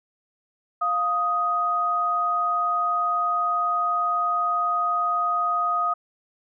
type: tone pair together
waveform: sine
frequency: 701 / 1249 Hz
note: F5 / D#6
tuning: +6 / +6 cents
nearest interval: minor seventh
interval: 1000 cents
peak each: -28 / -21 dBFS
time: 0.81-5.94 s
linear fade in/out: 10 ms
effects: none